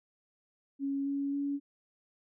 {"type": "tone with pitch steps", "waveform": "sine", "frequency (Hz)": [276.8, 279.7, 282.6], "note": ["C#4", "C#4", "C#4"], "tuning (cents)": [-2, 16, 34], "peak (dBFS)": -30, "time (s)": [0.79, 1.6], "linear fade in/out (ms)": 50, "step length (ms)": 270, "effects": []}